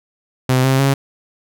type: tone with pitch steps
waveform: sawtooth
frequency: 128.8 / 132.96 / 137.25 Hz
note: C3 / C3 / C#3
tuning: -27 / +28 / -17 cents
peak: -8 dBFS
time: 0.49-0.94 s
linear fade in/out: 5 ms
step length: 150 ms
effects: none